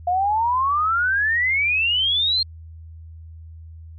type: exponential sweep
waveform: sine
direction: up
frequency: 698.5 to 4248 Hz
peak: -17 dBFS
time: 0.07-2.43 s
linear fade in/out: 5 ms
effects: added 81 Hz sine -37 dBFS peak until 3.98 s